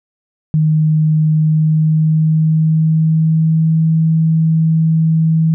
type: tone with pitch glide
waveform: sine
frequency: 155.56 to 160.77 Hz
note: D#3 to E3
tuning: 0 to -43 cents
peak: -9 dBFS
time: 0.54-5.54 s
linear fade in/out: 0 ms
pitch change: +57 cents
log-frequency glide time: 1.32-3.86 s
effects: none